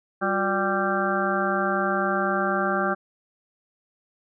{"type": "harmonic tone with a mistuned harmonic", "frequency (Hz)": 196, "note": "G3", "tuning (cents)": 0, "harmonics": [1, 2, 3, 4, 6, 7, 8], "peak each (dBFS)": [-29, -29, -29, -29, -29, -29, -29], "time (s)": [0.21, 2.95], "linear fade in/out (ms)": 20, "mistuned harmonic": 2, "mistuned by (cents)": -140, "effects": []}